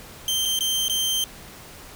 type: tone with dropouts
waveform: sawtooth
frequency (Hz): 3136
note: G7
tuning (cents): 0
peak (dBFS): -18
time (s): 0.28-1.24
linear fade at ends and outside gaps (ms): 1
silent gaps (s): 0.453-0.456 / 0.59-0.607 / 0.882-0.897
effects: pink hiss -43 dBFS RMS until 1.95 s